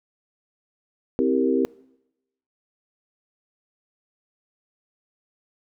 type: chord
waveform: sine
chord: C dominant seventh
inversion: none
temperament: equal with one note detuned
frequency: 261.6 / 324.3 / 392 / 466.2 Hz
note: C4 / E4 / G4 / Bb4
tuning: 0 / -28 / 0 / 0 cents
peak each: -22 / -25 / -23 / -25 dBFS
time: 1.19-1.65 s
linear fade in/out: 0 ms
effects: noise-tail reverb RT60 0.9 s tail -24 dB re dry